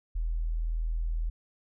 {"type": "tone", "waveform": "sine", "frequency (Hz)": 40.73, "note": "E1", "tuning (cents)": -20, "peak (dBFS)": -27, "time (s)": [0.15, 1.3], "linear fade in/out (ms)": 10, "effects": []}